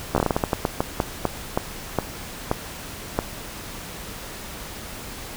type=slowing click train; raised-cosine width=1 ms; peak=-5 dBFS; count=18; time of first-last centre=0.15-3.189 s; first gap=13 ms; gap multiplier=1.28; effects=pink hiss -36 dBFS RMS until 5.36 s